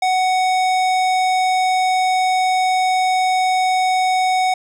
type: tone with hard clipping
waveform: sine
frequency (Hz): 744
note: F#5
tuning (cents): +9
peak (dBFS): -16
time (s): 0.02-4.54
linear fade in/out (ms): 5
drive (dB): 16
effects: none